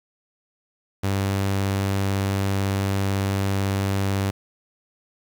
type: tone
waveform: sawtooth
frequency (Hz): 98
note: G2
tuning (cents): 0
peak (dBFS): -17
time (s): 1.03-4.31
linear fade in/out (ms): 10
effects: 8-bit